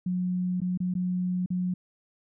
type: tone with dropouts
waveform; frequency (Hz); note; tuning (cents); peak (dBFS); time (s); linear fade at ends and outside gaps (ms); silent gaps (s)
sine; 181.2; F#3; -36; -25; 0.06-1.74; 5; 0.604-0.616 / 0.775-0.802 / 0.94-0.951 / 1.461-1.503
effects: none